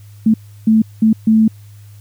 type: tone bursts at uneven times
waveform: sine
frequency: 220 Hz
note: A3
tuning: in tune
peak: -7 dBFS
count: 4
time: 0.26-0.34 / 0.67-0.82 / 1.02-1.13 / 1.27-1.48 s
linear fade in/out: 5 ms
effects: added 103 Hz sine -36 dBFS peak until 2 s + white hiss -52 dBFS RMS until 2 s